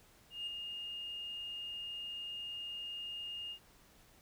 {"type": "tone with ADSR envelope", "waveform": "sine", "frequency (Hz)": 2835, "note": "F7", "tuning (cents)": 25, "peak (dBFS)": -35, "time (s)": [0.3, 3.59], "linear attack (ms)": 170, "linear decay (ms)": 8, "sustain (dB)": -5, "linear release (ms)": 81, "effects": ["tanh soft clip ceiling -34 dBFS", "pink hiss -64 dBFS RMS until 4.21 s"]}